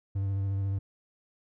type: tone with vibrato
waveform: triangle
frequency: 98 Hz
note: G2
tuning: in tune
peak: -25 dBFS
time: 0.15-0.79 s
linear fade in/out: 10 ms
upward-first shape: square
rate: 14 Hz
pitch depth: 17 cents each way
effects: none